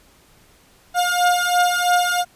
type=beating tone pair; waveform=30% pulse; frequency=710 / 713 Hz; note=F5 / F5; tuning=+28 / +36 cents; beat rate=3 Hz; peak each=-16 dBFS; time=0.94-2.25 s; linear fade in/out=50 ms; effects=pink hiss -53 dBFS RMS until 2.35 s + resampled to 32000 Hz